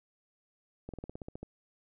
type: slowing click train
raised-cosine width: 2 ms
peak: -28 dBFS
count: 10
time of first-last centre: 0.89-1.43 s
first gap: 47 ms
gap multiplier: 1.06
effects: none